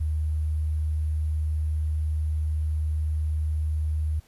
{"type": "tone with sample-and-hold", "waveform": "sine", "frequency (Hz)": 77, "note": "D#2", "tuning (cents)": -17, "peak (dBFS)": -23, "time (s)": [0, 4.2], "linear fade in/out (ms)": 10, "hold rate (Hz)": 11025, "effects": ["pink hiss -60 dBFS RMS until 4.27 s", "resampled to 32000 Hz"]}